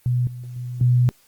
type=tone with level steps; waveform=sine; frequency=123.47 Hz; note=B2; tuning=in tune; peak=-17 / -31 / -27 / -13 dBFS; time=0.06-1.09 s; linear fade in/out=0 ms; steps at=0.27 / 0.56 / 0.81 s; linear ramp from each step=2 ms; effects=white hiss -57 dBFS RMS until 1.27 s + Opus 32 kbps